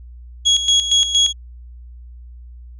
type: tone with tremolo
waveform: 35% pulse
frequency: 3322 Hz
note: G#7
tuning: in tune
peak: -9 dBFS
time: 0.45-1.33 s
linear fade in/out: 20 ms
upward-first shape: square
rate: 4.3 Hz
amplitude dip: 65%
effects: added 60 Hz sine -35 dBFS peak until 2.79 s + resampled to 24000 Hz